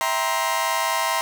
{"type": "chord", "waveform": "sawtooth", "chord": "C dominant seventh", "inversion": "first", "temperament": "just", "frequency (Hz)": [654.1, 784.9, 941.9, 1046.5], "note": ["E5", "G5", "Bb5", "C6"], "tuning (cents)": [-14, 2, 18, 0], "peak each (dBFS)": [-24, -26, -21, -21], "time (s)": [0.01, 1.21], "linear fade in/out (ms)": 0, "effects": []}